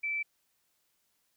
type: tone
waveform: sine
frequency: 2323 Hz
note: D7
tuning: 20 cents flat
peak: -30 dBFS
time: 0.03-0.23 s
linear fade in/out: 10 ms
effects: white hiss -75 dBFS RMS until 1.36 s